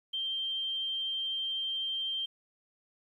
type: tone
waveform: sine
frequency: 3154 Hz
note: G7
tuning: 10 cents sharp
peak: -31 dBFS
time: 0.13-2.26 s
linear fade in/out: 10 ms
effects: 11-bit